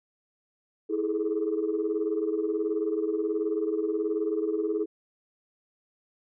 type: tone cluster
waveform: sine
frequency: 324.7 / 412.8 / 431.4 Hz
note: E4 / G#4 / A4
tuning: -26 / -10 / -34 cents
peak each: -29 dBFS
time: 0.89-4.86 s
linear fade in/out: 20 ms
effects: tanh soft clip ceiling -18 dBFS